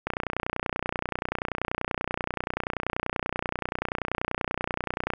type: click train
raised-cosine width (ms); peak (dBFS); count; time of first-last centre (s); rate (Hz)
0.5; -12; 155; 0.07-5.136; 30.4
effects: none